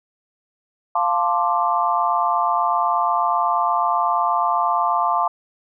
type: chord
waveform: sine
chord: D minor seventh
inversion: first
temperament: equal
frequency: 698.5 / 880 / 1046.5 / 1174.7 Hz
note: F5 / A5 / C6 / D6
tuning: 0 / 0 / 0 / 0 cents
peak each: -22 dBFS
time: 0.95-5.28 s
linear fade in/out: 5 ms
effects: none